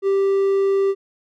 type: tone with hard clipping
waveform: triangle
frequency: 392 Hz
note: G4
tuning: in tune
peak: -16 dBFS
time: 0.02-0.95 s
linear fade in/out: 50 ms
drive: 6 dB
effects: none